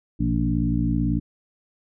harmonic tone with a mistuned harmonic, 58.1 Hz, A#1, 5 cents flat, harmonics 1 / 2 / 3 / 4 / 5, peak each -26 / -26 / -26 / -26 / -26 dBFS, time 0.19-1.2 s, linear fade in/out 20 ms, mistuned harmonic 2, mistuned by +75 cents, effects none

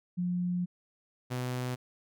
sine / sawtooth tone pair in turn, 178 / 125.59 Hz, F3 / B2, +33 / +29 cents, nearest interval tritone, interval 604 cents, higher first, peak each -28 dBFS, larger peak neither, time 0.17-0.66 / 1.3-1.76 s, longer first, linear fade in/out 20 ms, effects none

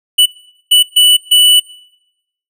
square tone bursts at uneven times, 2967 Hz, F#7, 4 cents sharp, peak -5 dBFS, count 4, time 0.18-0.26 / 0.71-0.83 / 0.96-1.17 / 1.31-1.6 s, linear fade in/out 10 ms, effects noise-tail reverb RT60 0.9 s tail -24 dB re dry

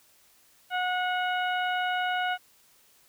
harmonic tone with a mistuned harmonic, 729 Hz, F#5, 26 cents flat, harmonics 1 / 2 / 3 / 4 / 5, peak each -28 / -30 / -38 / -36 / -46 dBFS, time 0.7-2.38 s, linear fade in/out 50 ms, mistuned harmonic 5, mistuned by +43 cents, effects white hiss -61 dBFS RMS until 3.08 s

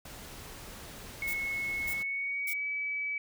pink noise, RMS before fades -46 dBFS, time 0.05-2.03 s, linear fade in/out 5 ms
sine tone with pitch glide, 2188 to 2290 Hz, C#7 to D7, -23 to -44 cents, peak -31 dBFS, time 1.22-3.18 s, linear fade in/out 2 ms, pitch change +79 cents, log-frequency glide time 1.9-2.66 s
violet noise bursts, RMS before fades -38 dBFS, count 3, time 1.27-2.537 s, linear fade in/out 10 ms, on 69 ms, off 530 ms
effects none

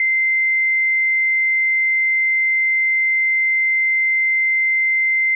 sine tone, 2080 Hz, C7, 11 cents flat, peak -14 dBFS, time 0-5.35 s, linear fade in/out 2 ms, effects none

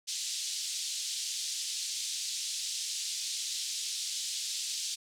pink band-pass noise, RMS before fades -36 dBFS, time 0.07-4.96 s, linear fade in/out 20 ms, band 3600 to 8300 Hz, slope 24 dB/octave, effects none

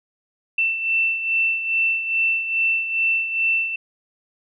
sine beating tone pair, 2676 / 2678.4 Hz, E7 / E7, +25 / +27 cents, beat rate 2.4 Hz, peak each -19 / -26 dBFS, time 0.58-3.76 s, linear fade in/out 5 ms, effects none

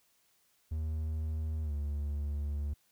triangle tone with pitch glide, 78.3 to 72.64 Hz, D#2 to D2, +11 to -18 cents, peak -30 dBFS, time 0.71-2.74 s, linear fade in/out 10 ms, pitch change -129 cents, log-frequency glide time 1.63-1.72 s, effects white hiss -71 dBFS RMS until 2.91 s

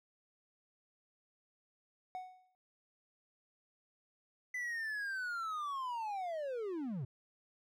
triangle tone with exponential decay, 740 Hz, F#5, in tune, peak -36 dBFS, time 2.15-2.55 s, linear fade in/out 0 ms, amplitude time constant 86 ms
triangle linear sweep, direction down, 2011 to 114.5 Hz, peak -35 dBFS, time 4.54-7.05 s, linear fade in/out 5 ms
effects none

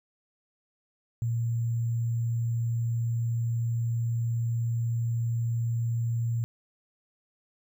sine tone with sample-and-hold, 116.54 Hz, A#2, in tune, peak -25 dBFS, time 1.22-6.44 s, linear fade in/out 0 ms, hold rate 7350 Hz, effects none

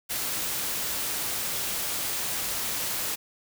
white noise, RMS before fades -30 dBFS, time 0.09-3.16 s, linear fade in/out 20 ms, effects none

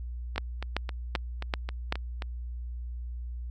two click trains, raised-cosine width 0.3 ms, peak -11 / -19 dBFS, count 5 / 8, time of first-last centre 0.38-1.924 / 0.36-2.222 s, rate 2.59 / 3.76 Hz, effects added 60 Hz sine -34 dBFS peak until 3.5 s

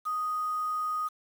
sine tone with quantisation, 1244.5 Hz, D#6, in tune, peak -28 dBFS, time 0.05-1.09 s, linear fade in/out 20 ms, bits 8, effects none

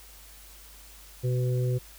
harmonic tone, 125.2 Hz, B2, 24 cents sharp, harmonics 1 / 3 / 4, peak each -24 / -34 / -36 dBFS, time 1.23-1.79 s, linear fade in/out 20 ms, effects added 50 Hz sine -51 dBFS peak until 1.98 s + white hiss -51 dBFS RMS until 1.98 s

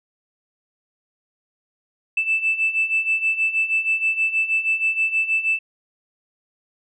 sine beating tone pair, 2637 / 2643.3 Hz, E7 / E7, 0 / +4 cents, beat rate 6.3 Hz, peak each -23 / -19 dBFS, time 2.17-5.59 s, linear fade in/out 5 ms, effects tanh soft clip ceiling -11 dBFS

